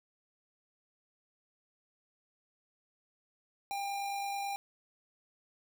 square tone with amplitude modulation, 799 Hz, G5, 33 cents sharp, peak -34 dBFS, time 3.71-4.56 s, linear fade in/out 0 ms, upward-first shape sine, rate 49.2 Hz, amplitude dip 25%, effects 12-bit

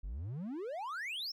triangle exponential sweep, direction up, 42.06 to 5588 Hz, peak -36 dBFS, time 0.03-1.32 s, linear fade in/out 10 ms, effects none

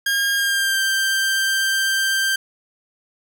sawtooth tone with pitch glide, 1620 to 1573 Hz, G#6 to G6, -43 to +6 cents, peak -14 dBFS, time 0.06-2.36 s, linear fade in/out 5 ms, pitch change -51 cents, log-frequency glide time 0.36-0.81 s, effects none

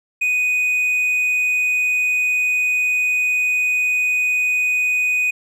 triangle tone, 2489 Hz, D#7, in tune, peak -14 dBFS, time 0.21-5.31 s, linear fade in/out 10 ms, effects none

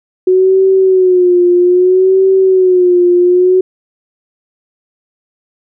sine tone with vibrato, 367.6 Hz, F#4, 11 cents flat, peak -5 dBFS, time 0.27-3.61 s, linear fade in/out 5 ms, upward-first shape sine, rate 0.62 Hz, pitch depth 68 cents each way, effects none

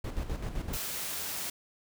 brown noise with tremolo, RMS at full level -33 dBFS, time 0.04-0.77 s, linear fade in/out 5 ms, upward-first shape square, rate 7.8 Hz, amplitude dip 55%
white noise, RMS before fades -36 dBFS, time 0.73-1.5 s, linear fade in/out 5 ms
effects none

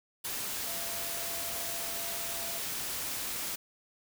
sine tone in noise, 677 Hz, E5, 46 cents sharp, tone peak -45 dBFS, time 0.66-2.58 s, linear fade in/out 10 ms, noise white, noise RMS -36 dBFS, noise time 0.24-3.56 s, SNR -12 dB, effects none

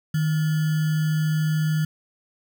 sine tone with sample-and-hold, 155.56 Hz, D#3, in tune, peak -19 dBFS, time 0.14-1.85 s, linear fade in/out 5 ms, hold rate 1575 Hz, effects none

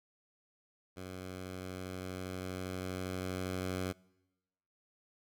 10% pulse tone with level ramp, 92.5 Hz, F#2, in tune, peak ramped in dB -35 to -26 dBFS, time 0.96-3.93 s, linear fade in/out 20 ms, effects noise-tail reverb RT60 1.0 s tail -24 dB re dry

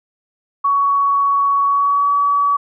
sine tone with pitch glide, 1121 to 1139.9 Hz, C#6 to C#6, +19 to +48 cents, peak -12 dBFS, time 0.64-2.57 s, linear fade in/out 10 ms, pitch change +29 cents, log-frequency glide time 1.65-2.12 s, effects none

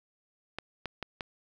clicks, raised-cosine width 0.3 ms, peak -19 dBFS, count 4, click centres 0.586 / 0.857 / 1.027 / 1.208 s, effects 9-bit

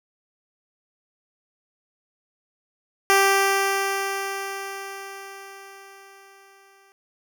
10% pulse tone with exponential decay, 392 Hz, G4, in tune, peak -6 dBFS, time 3.1-6.92 s, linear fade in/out 0 ms, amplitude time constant 830 ms, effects none

